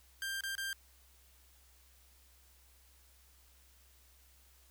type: tone with dropouts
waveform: sawtooth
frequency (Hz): 1585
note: G6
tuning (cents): +19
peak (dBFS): -33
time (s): 0.22-0.73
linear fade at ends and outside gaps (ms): 1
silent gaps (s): 0.408-0.436 / 0.553-0.58
effects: added 64 Hz sine -64 dBFS peak until 4.7 s + white hiss -66 dBFS RMS until 4.7 s